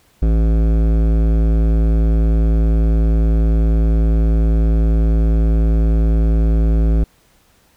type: tone with hard clipping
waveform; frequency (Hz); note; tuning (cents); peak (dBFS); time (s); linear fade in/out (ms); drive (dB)
sine; 55; A1; 0; -13; 0.22-7.04; 5; 15
effects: pink hiss -55 dBFS RMS until 7.76 s